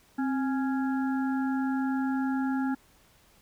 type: harmonic tone with a mistuned harmonic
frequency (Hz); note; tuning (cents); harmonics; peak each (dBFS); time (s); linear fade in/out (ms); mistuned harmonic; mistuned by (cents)
277.2; C#4; 0; 1 / 3 / 5 / 6; -26 / -36 / -40 / -42; 0.18-2.75; 10; 1; -87
effects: pink hiss -61 dBFS RMS until 3.41 s